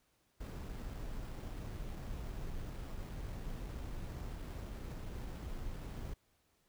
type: noise with sample-and-hold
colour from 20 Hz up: brown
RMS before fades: -43 dBFS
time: 0.4-6.14 s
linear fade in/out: 10 ms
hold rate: 6300 Hz
effects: pink hiss -75 dBFS RMS until 6.68 s